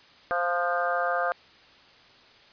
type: harmonic tone with a mistuned harmonic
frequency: 174.61 Hz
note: F3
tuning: in tune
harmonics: 3 / 4 / 5 / 6 / 7 / 8 / 9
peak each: -30 / -28 / -39 / -39 / -30 / -34 / -32 dBFS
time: 0.31-1.32 s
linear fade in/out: 0 ms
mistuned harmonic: 8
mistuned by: +32 cents
effects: white hiss -54 dBFS RMS until 2.52 s + resampled to 11025 Hz